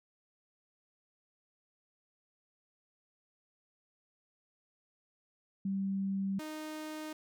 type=tone pair in turn; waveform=sine / sawtooth; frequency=194.7 / 309.1 Hz; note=G3 / D#4; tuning=-12 / -11 cents; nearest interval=minor sixth; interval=801 cents; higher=second; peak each=-31 / -36 dBFS; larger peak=first; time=5.65-6.39 / 6.39-7.13 s; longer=neither; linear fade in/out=5 ms; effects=none